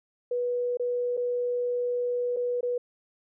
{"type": "tone with dropouts", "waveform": "sine", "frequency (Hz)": 488.7, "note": "B4", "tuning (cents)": -18, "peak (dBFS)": -25, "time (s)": [0.31, 2.78], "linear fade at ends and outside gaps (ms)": 5, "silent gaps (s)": [[0.772, 0.796], [1.169, 1.174], [2.364, 2.368], [2.609, 2.629]], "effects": []}